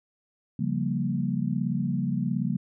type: chord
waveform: sine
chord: G half-diminished seventh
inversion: second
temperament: equal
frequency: 138.59 / 174.61 / 196 / 233.1 Hz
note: Db3 / F3 / G3 / Bb3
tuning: 0 / 0 / 0 / 0 cents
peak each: -30 dBFS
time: 0.59-2.57 s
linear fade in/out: 5 ms
effects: none